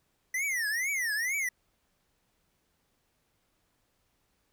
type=tone with vibrato; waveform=square; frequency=1954 Hz; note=B6; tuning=19 cents flat; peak=-29 dBFS; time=0.34-1.49 s; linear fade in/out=5 ms; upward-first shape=triangle; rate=2.2 Hz; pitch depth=300 cents each way; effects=pink hiss -74 dBFS RMS until 4.52 s